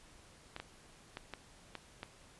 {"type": "clicks", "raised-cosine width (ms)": 0.3, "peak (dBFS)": -26, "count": 6, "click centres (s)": [0.564, 0.6, 1.171, 1.337, 1.753, 2.031], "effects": ["pink hiss -60 dBFS RMS until 2.39 s", "resampled to 24000 Hz"]}